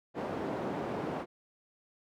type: band-pass noise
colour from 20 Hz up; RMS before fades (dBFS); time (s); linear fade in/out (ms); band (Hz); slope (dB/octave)
white; -36; 0.14-1.26; 50; 150 to 600; 12
effects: none